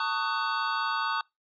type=chord; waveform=square; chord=D# half-diminished seventh; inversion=second; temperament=just; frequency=896 / 1120.1 / 1244.5 / 1493.4 Hz; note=A5 / C#6 / D#6 / F#6; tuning=+31 / +18 / 0 / +16 cents; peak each=-33 dBFS; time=0-1.21 s; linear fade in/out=2 ms; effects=noise-tail reverb RT60 0.2 s tail -25 dB re dry + resampled to 11025 Hz